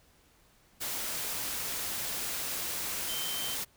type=tone in noise; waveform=sine; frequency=3109 Hz; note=G7; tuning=15 cents flat; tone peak=-37 dBFS; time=3.08-3.56 s; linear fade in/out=20 ms; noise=white; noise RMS=-35 dBFS; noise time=0.8-3.65 s; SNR=-5 dB; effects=pink hiss -64 dBFS RMS until 3.76 s